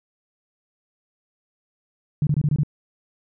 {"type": "tone bursts", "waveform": "sine", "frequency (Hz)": 147.7, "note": "D3", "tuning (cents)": 10, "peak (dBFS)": -16, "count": 6, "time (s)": [2.22, 2.634], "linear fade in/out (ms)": 2, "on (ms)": 49, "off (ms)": 24, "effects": []}